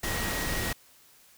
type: tone in noise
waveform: sine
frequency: 1895 Hz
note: A#6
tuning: 28 cents sharp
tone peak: -36 dBFS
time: 0.03-0.73 s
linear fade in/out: 5 ms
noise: pink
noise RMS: -31 dBFS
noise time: 0.03-0.73 s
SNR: -8 dB
effects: white hiss -58 dBFS RMS until 1.37 s